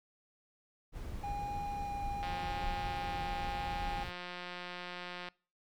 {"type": "noise", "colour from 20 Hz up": "brown", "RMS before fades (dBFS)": -42, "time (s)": [0.92, 4.13], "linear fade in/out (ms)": 50}
{"type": "tone with vibrato", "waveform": "triangle", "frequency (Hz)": 812, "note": "G#5", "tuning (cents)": -39, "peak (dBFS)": -35, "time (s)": [1.23, 4.04], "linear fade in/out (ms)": 10, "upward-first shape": "triangle", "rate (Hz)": 0.88, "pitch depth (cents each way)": 9}
{"type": "click train", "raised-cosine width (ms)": 0.3, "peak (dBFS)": -27, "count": 545, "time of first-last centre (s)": [2.23, 5.286], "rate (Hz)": 178}
{"effects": ["noise-tail reverb RT60 0.4 s tail -25 dB re dry"]}